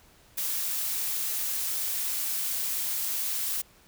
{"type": "noise", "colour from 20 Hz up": "blue", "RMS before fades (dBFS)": -30, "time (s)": [0.37, 3.62], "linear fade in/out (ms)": 10, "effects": ["pink hiss -58 dBFS RMS until 3.87 s"]}